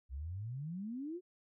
sine exponential sweep, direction up, 61.74 to 374.8 Hz, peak -39 dBFS, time 0.09-1.21 s, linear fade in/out 50 ms, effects none

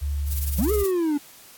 sine tone with pitch glide, 71.8 to 67.38 Hz, D2 to C#2, -39 to -49 cents, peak -23 dBFS, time 0.01-0.84 s, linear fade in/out 20 ms, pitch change -110 cents, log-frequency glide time 0.48-0.66 s
violet noise with tremolo, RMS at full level -28 dBFS, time 0.26-0.92 s, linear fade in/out 50 ms, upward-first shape sine, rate 19 Hz, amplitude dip 70%
triangle linear two-way sweep, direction up then down, 159.5 to 431.4 to 282.8 Hz, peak -18 dBFS, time 0.58-1.18 s, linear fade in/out 10 ms, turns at 0.72 s
effects white hiss -48 dBFS RMS until 1.57 s + AAC 64 kbps

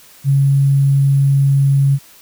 sine tone with sample-and-hold, 138.4 Hz, C#3, 2 cents flat, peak -9 dBFS, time 0.24-1.99 s, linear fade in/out 50 ms, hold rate 11025 Hz, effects white hiss -44 dBFS RMS until 2.21 s

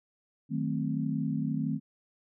sine chord, D# diminished seventh, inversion none, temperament equal with one note detuned, 155.56 / 186.82 / 220 / 261.6 Hz, D#3 / F#3 / A3 / C4, 0 / +17 / 0 / 0 cents, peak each -32 / -38 / -33 / -33 dBFS, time 0.49-1.8 s, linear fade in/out 50 ms, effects none

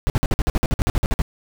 brown noise bursts, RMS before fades -17 dBFS, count 15, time 0.07-1.219 s, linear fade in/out 0 ms, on 29 ms, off 51 ms, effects none

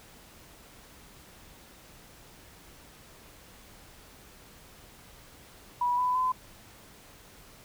sine tone with pitch steps, 977 / 997.5 / 1018.5 Hz, B5 / B5 / C6, -19 / +17 / -47 cents, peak -24 dBFS, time 5.81-6.32 s, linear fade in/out 5 ms, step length 170 ms, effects pink hiss -53 dBFS RMS until 7.64 s

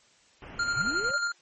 pink low-pass noise, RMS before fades -44 dBFS, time 0.42-1.11 s, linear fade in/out 2 ms, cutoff 3100 Hz, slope 96 dB/octave
square tone with tremolo, 1400 Hz, F6, 4 cents sharp, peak -25 dBFS, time 0.59-1.32 s, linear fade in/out 5 ms, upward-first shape square, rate 11 Hz, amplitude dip 40%
sine linear sweep, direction up, 103.83 to 607 Hz, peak -34 dBFS, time 0.76-1.17 s, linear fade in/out 10 ms
effects white hiss -61 dBFS RMS until 1.41 s + MP3 32 kbps

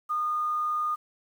sine tone, 1223 Hz, D#6, 30 cents flat, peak -25 dBFS, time 0.09-0.96 s, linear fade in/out 20 ms, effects 9-bit

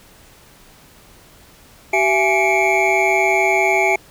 triangle tone cluster, 383.7 / 671 / 837 / 2179 / 2330 Hz, G4 / E5 / G#5 / C#7 / D7, -37 / +31 / +13 / -30 / -14 cents, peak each -18 dBFS, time 1.93-3.96 s, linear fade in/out 5 ms, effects pink hiss -47 dBFS RMS until 4.1 s

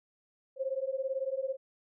sine beating tone pair, 523.3 / 541.3 Hz, C5 / C#5, 0 / -41 cents, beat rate 18 Hz, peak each -34 / -34 dBFS, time 0.56-1.57 s, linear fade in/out 50 ms, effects none

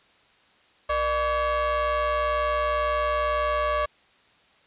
square ring-modulated tone, 270 Hz, C#4, 45 cents flat, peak -20 dBFS, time 0.89-3.86 s, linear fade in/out 10 ms, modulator 871 Hz, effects white hiss -59 dBFS RMS until 4.66 s + resampled to 8000 Hz

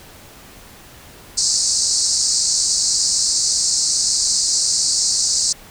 pink band-pass noise, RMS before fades -18 dBFS, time 1.37-5.53 s, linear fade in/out 10 ms, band 4300 to 8600 Hz, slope 96 dB/octave, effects pink hiss -42 dBFS RMS until 5.7 s

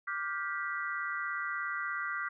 sine chord, G dominant seventh, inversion second, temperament just, 1176 / 1411.2 / 1568 / 1960 Hz, D6 / F6 / G6 / B6, +2 / +18 / 0 / -14 cents, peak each -38 / -38 / -39 / -39 dBFS, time 0.07-2.29 s, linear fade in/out 10 ms, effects none

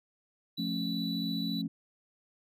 triangle tone, 3951 Hz, B7, in tune, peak -35 dBFS, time 0.57-1.62 s, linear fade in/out 10 ms
sine chord, F augmented, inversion none, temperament just, 174.61 / 218.3 / 272.8 Hz, F3 / A3 / C#4, 0 / -13 / -28 cents, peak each -35 dBFS, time 0.58-1.68 s, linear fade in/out 10 ms
effects tanh soft clip ceiling -21 dBFS

